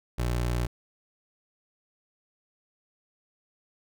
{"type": "tone", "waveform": "25% pulse", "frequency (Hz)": 59.9, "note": "A#1", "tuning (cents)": 48, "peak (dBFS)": -22, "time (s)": [0.18, 0.67], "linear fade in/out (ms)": 10, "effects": []}